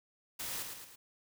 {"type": "noise with echo", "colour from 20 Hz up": "white", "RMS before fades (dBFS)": -40, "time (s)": [0.39, 0.63], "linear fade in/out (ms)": 10, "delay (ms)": 110, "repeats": 3, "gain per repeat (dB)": -5, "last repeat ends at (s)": 0.96, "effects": []}